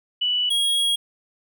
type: tone pair in turn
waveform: sine / square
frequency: 2960 / 3299 Hz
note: F#7 / G#7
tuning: 0 / -12 cents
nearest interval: major second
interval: 188 cents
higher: second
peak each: -19 dBFS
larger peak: neither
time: 0.21-0.5 / 0.5-0.96 s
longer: second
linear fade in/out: 10 ms
effects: none